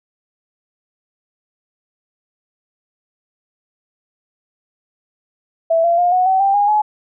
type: tone with pitch steps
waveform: sine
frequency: 659 / 683 / 707.9 / 733.7 / 760.5 / 788.2 / 817 / 846.8 Hz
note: E5 / F5 / F5 / F#5 / F#5 / G5 / G#5 / G#5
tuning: -1 / -39 / +23 / -15 / +47 / +9 / -29 / +33 cents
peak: -11 dBFS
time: 5.7-6.82 s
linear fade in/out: 10 ms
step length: 140 ms
effects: none